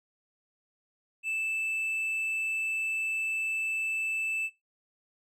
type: tone with tanh clipping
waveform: sine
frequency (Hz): 2637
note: E7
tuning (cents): 0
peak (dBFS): -30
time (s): 1.23-4.5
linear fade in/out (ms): 50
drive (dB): 5
effects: noise-tail reverb RT60 0.2 s tail -18 dB re dry